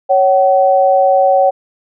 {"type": "tone pair together", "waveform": "sine", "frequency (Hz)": [554.4, 758], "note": ["C#5", "F#5"], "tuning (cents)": [0, 42], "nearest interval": "perfect fourth", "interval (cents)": 542, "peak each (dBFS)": -10, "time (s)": [0.09, 1.51], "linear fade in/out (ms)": 20, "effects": []}